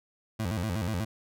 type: tone with vibrato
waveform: 25% pulse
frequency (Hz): 98.1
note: G2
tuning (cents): +2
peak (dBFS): -25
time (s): 0.39-1.05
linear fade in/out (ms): 10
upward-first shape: square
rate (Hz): 8.2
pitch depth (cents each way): 200
effects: none